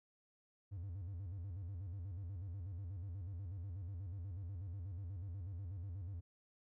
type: tone with vibrato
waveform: triangle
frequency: 92.2 Hz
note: F#2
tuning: 6 cents flat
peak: -40 dBFS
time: 0.71-6.21 s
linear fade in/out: 20 ms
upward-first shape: square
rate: 8.2 Hz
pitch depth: 140 cents each way
effects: tanh soft clip ceiling -36 dBFS